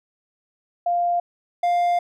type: tone pair in turn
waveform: sine / triangle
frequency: 698.5 / 700.9 Hz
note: F5 / F5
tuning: 0 / +6 cents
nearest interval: unison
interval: 6 cents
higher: second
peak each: -18 / -15 dBFS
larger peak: second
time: 0.86-1.2 / 1.63-1.99 s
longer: second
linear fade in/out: 5 ms
effects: none